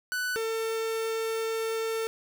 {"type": "tone pair in turn", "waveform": "45% pulse", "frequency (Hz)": [1490, 448.5], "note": ["F#6", "A4"], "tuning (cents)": [12, 33], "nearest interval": "octave + major sixth", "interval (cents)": 2079, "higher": "first", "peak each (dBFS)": -28, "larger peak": "neither", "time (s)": [[0.12, 0.36], [0.36, 2.07]], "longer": "second", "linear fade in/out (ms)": 0, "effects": []}